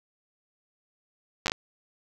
slowing click train, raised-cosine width 0.2 ms, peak -8 dBFS, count 5, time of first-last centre 1.46-1.519 s, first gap 9 ms, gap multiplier 1.34, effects none

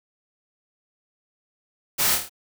white noise with echo, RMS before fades -22 dBFS, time 1.98-2.16 s, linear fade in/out 20 ms, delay 27 ms, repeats 5, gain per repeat -4 dB, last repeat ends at 2.295 s, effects none

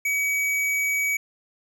triangle tone with hard clipping, 2270 Hz, C#7, 41 cents sharp, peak -23 dBFS, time 0.05-1.17 s, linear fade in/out 5 ms, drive 17 dB, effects none

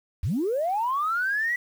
sine linear sweep, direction up, 61 to 1975.5 Hz, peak -22 dBFS, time 0.23-1.56 s, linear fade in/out 5 ms, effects tanh soft clip ceiling -18 dBFS + 8-bit

